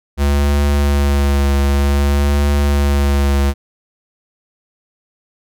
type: tone with vibrato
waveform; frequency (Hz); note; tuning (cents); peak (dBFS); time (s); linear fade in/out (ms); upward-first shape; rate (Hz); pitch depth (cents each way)
square; 70.8; C#2; +37; -12; 0.17-3.54; 50; triangle; 0.54; 28
effects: none